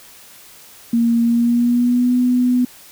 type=tone with pitch glide; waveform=sine; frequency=233.1 to 248.4 Hz; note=A#3 to B3; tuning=0 to +10 cents; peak=-12 dBFS; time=0.93-2.65 s; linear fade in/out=5 ms; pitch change=+110 cents; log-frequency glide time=1.23-2.15 s; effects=white hiss -43 dBFS RMS until 2.91 s